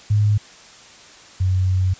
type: tone pair in turn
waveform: sine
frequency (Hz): 104.5 / 93.1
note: G#2 / F#2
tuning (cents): +11 / +11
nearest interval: major second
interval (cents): 200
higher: first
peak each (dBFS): -13 / -15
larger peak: first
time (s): 0.1-0.38 / 1.4-1.94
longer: second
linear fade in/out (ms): 10
effects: white hiss -44 dBFS RMS until 1.99 s + resampled to 16000 Hz